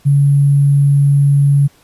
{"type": "tone with sample-and-hold", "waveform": "sine", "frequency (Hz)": 141.4, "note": "C#3", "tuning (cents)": 35, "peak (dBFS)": -7, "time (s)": [0.05, 1.68], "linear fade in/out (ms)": 20, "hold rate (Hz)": 11025, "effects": ["pink hiss -50 dBFS RMS until 1.83 s", "resampled to 32000 Hz"]}